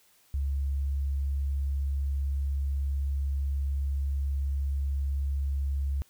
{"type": "tone", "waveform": "sine", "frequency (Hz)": 69.3, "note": "C#2", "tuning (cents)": 0, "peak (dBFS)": -26, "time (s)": [0.34, 6.02], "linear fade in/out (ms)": 0, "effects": ["white hiss -63 dBFS RMS until 6.09 s"]}